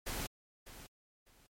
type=noise with echo; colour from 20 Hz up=pink; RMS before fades=-39 dBFS; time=0.06-0.27 s; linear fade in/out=10 ms; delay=600 ms; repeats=2; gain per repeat=-13 dB; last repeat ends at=1.47 s; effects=MP3 64 kbps